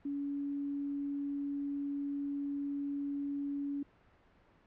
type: tone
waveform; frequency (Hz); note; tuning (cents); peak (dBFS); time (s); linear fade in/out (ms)
sine; 283.2; C#4; +37; -34; 0.05-3.83; 5
effects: pink hiss -65 dBFS RMS until 4.66 s + low-pass 2000 Hz 12 dB/octave